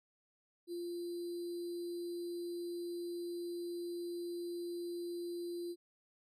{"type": "tone with sample-and-hold", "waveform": "sine", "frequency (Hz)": 346.4, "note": "F4", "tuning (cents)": -14, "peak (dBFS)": -38, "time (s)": [0.67, 5.76], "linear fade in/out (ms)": 50, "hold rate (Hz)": 4410, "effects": ["MP3 64 kbps"]}